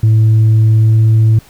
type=tone with pitch glide; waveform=sine; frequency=110 to 110.64 Hz; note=A2 to A2; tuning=0 to +10 cents; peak=-3 dBFS; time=0.03-1.39 s; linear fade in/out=5 ms; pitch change=+10 cents; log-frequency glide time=0.78-0.97 s; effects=tanh soft clip ceiling -4 dBFS + pink hiss -43 dBFS RMS until 1.49 s